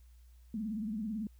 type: tone with vibrato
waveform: sine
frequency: 215.2 Hz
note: A3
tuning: 38 cents flat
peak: -34 dBFS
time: 0.54-1.27 s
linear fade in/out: 2 ms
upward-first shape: triangle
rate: 18 Hz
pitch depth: 150 cents each way
effects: added 60 Hz sine -55 dBFS peak until 1.39 s + white hiss -73 dBFS RMS until 1.39 s